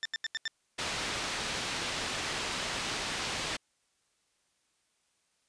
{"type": "tone bursts", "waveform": "20% pulse", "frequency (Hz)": 1789, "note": "A6", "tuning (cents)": 28, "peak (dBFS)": -26, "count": 5, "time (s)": [0.03, 0.478], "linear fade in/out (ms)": 0, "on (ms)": 24, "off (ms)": 82}
{"type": "low-pass noise", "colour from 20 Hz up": "white", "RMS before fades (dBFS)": -35, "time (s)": [0.78, 3.57], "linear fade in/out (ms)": 10, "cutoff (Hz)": 4300, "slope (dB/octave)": 12}
{"effects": ["white hiss -74 dBFS RMS until 5.48 s", "resampled to 22050 Hz"]}